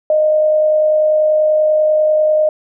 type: tone with amplitude modulation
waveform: sine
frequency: 616 Hz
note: D#5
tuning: 17 cents flat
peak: -8 dBFS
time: 0.1-2.49 s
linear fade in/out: 2 ms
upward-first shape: sine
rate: 50.2 Hz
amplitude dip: 30%
effects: none